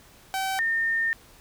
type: tone pair in turn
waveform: sawtooth / sine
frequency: 768 / 1819.8 Hz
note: G5 / A#6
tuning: -36 / -42 cents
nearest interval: octave + minor third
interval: 1494 cents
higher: second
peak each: -22 dBFS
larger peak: neither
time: 0.34-0.59 / 0.59-1.13 s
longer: second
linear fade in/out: 0 ms
effects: pink hiss -53 dBFS RMS until 1.4 s